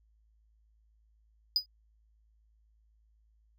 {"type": "tone with exponential decay", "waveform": "triangle", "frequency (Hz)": 4956, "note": "D#8", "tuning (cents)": -8, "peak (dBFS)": -19, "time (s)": [1.56, 1.66], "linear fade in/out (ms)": 1, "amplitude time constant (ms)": 20, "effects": ["added 54 Hz sine -64 dBFS peak until 3.58 s"]}